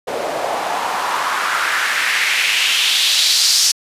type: noise with band-pass filter sweep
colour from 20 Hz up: white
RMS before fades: -17 dBFS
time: 0.07-3.72 s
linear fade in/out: 10 ms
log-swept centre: 520 to 5400 Hz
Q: 2.5
effects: resampled to 32000 Hz